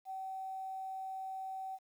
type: tone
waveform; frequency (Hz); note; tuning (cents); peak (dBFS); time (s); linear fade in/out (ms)
sine; 764; G5; -45; -39; 0.05-1.79; 50
effects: 11-bit